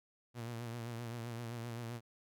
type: tone with vibrato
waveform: sawtooth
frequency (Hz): 117.4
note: A#2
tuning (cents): +13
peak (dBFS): -37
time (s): 0.34-2.01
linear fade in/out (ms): 50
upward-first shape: triangle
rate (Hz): 7.7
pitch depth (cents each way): 66
effects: none